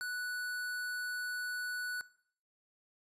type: tone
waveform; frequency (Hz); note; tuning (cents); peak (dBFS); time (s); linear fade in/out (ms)
square; 1480; F#6; 0; -37; 0.01-2.01; 0
effects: noise-tail reverb RT60 0.6 s tail -19 dB re dry + resampled to 32000 Hz